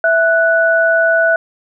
sine tone pair together, 659.3 / 1480.1 Hz, E5 / F#6, 0 / 0 cents, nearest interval octave + major second, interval 1400 cents, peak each -12 dBFS, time 0.04-1.36 s, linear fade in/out 2 ms, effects none

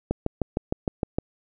click train, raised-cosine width 2 ms, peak -10 dBFS, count 8, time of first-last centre 0.11-1.185 s, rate 6.51 Hz, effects none

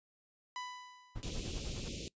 sawtooth tone with exponential decay, 995 Hz, B5, 13 cents sharp, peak -35 dBFS, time 0.56-1.48 s, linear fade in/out 1 ms, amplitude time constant 200 ms
brown noise with tremolo, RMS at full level -40 dBFS, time 1.15-1.89 s, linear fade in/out 10 ms, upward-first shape triangle, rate 10 Hz, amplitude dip 95%
pink band-stop noise, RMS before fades -42 dBFS, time 1.23-2.08 s, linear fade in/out 0 ms, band 540 to 2500 Hz, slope 48 dB/octave
effects noise-tail reverb RT60 0.1 s tail -22 dB re dry + resampled to 16000 Hz

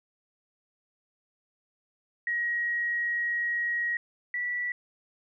sine tone pair in turn, 1896 / 1953.8 Hz, A#6 / B6, +29 / -19 cents, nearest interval minor second, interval 52 cents, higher second, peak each -26 / -28 dBFS, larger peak first, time 2.27-3.97 / 4.34-4.72 s, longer first, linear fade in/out 2 ms, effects none

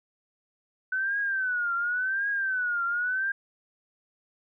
sine tone with vibrato, 1506 Hz, F#6, 30 cents sharp, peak -25 dBFS, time 0.92-3.32 s, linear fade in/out 5 ms, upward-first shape triangle, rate 0.91 Hz, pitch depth 160 cents each way, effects none

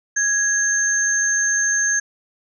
sine tone pair together, 1661.2 / 6347 Hz, G#6 / G8, 0 / +21 cents, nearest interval octave + major seventh, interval 2321 cents, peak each -19 dBFS, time 0.16-2 s, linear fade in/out 10 ms, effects none

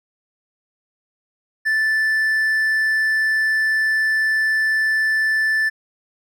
triangle tone, 1758 Hz, A6, 2 cents flat, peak -14 dBFS, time 1.65-5.7 s, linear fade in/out 20 ms, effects none

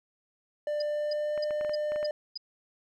triangle tone with pitch glide, 594 to 600.6 Hz, D5 to D5, +20 to +39 cents, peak -26 dBFS, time 0.67-2.11 s, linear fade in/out 2 ms, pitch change +19 cents, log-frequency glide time 0.86-1.46 s
sine tone bursts, 4969 Hz, D#8, 3 cents flat, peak -33 dBFS, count 6, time 0.8-2.376 s, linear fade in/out 5 ms, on 21 ms, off 290 ms
clicks, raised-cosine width 0.5 ms, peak -26 dBFS, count 8, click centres 1.377 / 1.508 / 1.611 / 1.648 / 1.695 / 1.92 / 1.96 / 2.029 s
effects none

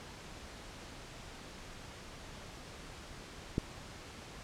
click, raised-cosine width 3 ms, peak -17 dBFS, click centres 3.581 s, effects pink hiss -49 dBFS RMS until 4.43 s + low-pass 7000 Hz 12 dB/octave

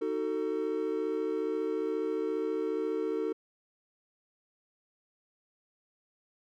triangle chord, D# diminished, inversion none, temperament just, 311.1 / 373.4 / 448 Hz, D#4 / F#4 / A4, 0 / +16 / +31 cents, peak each -33 / -33 / -30 dBFS, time 0.01-3.33 s, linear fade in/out 10 ms, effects none

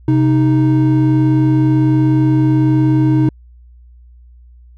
triangle tone pair together, 130.8 / 311.1 Hz, C3 / D#4, 0 / 0 cents, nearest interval octave + minor third, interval 1500 cents, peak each -10 dBFS, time 0.08-3.29 s, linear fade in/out 2 ms, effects added 60 Hz sine -39 dBFS peak until 4.77 s

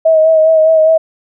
sine tone with vibrato, 637 Hz, D#5, 41 cents sharp, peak -5 dBFS, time 0.05-0.98 s, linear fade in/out 10 ms, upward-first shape sine, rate 4.9 Hz, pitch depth 29 cents each way, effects none

